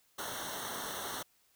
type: noise with comb filter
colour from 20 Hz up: pink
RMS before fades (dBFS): -40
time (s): 0.18-1.23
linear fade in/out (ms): 10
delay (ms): 0.41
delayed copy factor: -1
effects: white hiss -70 dBFS RMS until 1.55 s